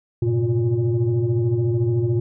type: tone cluster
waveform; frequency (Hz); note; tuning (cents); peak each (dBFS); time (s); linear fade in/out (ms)
sine; 99.3 / 116.8 / 130.5 / 352.8; G2 / A#2 / C3 / F4; +23 / +4 / -4 / +18; -27 / -18 / -26 / -21; 0.22-2.2; 5
effects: tanh soft clip ceiling -12 dBFS